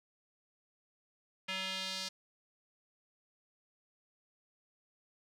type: tone with band-pass filter sweep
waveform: square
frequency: 189.4 Hz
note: F#3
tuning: 41 cents sharp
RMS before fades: -39 dBFS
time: 1.48-2.09 s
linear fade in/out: 10 ms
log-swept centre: 2700 to 4800 Hz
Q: 2.2
effects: none